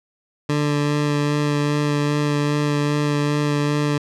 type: tone with vibrato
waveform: 20% pulse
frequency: 146.83 Hz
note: D3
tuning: in tune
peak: -13 dBFS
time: 0.49-3.98 s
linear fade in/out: 5 ms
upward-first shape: sine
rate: 2.5 Hz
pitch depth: 12 cents each way
effects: low-pass 7000 Hz 12 dB/octave